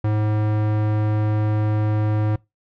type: tone with low-pass filter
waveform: square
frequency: 106.6 Hz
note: G#2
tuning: 46 cents sharp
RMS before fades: -20 dBFS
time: 0.04-2.36 s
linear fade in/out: 5 ms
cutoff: 1500 Hz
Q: 0.54
effects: noise-tail reverb RT60 0.2 s tail -22 dB re dry